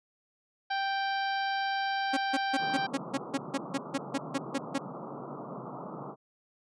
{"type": "harmonic tone", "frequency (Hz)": 784, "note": "G5", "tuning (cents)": 0, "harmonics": [1, 2, 3, 4, 5, 6, 7], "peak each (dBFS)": [-30, -34, -43, -42, -44, -44, -51], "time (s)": [0.7, 2.87], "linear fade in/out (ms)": 10}
{"type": "tone bursts", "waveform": "sawtooth", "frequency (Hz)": 274.4, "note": "C#4", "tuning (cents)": -17, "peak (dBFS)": -23, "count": 14, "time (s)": [2.13, 4.784], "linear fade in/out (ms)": 10, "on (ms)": 41, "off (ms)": 160}
{"type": "band-pass noise", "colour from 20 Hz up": "pink", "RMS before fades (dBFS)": -41, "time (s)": [2.58, 6.16], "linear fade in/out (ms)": 50, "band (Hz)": [130, 1300], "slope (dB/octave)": 96}
{"effects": ["resampled to 22050 Hz"]}